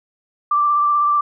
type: tone with vibrato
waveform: sine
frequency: 1174.7 Hz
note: D6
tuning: in tune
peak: -13 dBFS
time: 0.51-1.21 s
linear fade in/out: 5 ms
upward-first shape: sine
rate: 16 Hz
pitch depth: 17 cents each way
effects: none